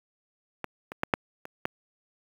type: clicks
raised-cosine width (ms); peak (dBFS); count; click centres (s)
0.5; -16 / -21 / -10 / -6 / -24 / -11; 6; 0.643 / 0.919 / 1.034 / 1.138 / 1.454 / 1.654
effects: high-pass 100 Hz 12 dB/octave + 7-bit